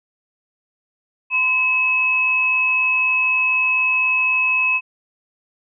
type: tone pair together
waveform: sine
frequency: 1016.7 / 2576 Hz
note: B5 / E7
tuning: +50 / -41 cents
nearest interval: octave + major third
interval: 1609 cents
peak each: -26 / -15 dBFS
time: 1.3-4.81 s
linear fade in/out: 50 ms
effects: none